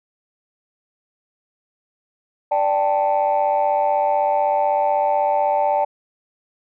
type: chord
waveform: sine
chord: D suspended fourth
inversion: none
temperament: equal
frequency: 587.3 / 784 / 880 Hz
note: D5 / G5 / A5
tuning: 0 / 0 / 0 cents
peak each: -19 dBFS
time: 2.51-5.85 s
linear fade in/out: 10 ms
effects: tanh soft clip ceiling -10 dBFS